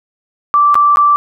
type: tone with dropouts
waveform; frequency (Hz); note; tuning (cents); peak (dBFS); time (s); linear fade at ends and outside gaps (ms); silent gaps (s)
sine; 1168; D6; -10; -6; 0.54-1.16; 0; 0.744-0.754 / 0.959-0.971
effects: none